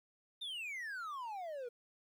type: exponential sweep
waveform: triangle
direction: down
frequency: 3700 to 466.2 Hz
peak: -39 dBFS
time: 0.41-1.69 s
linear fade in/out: 10 ms
effects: 12-bit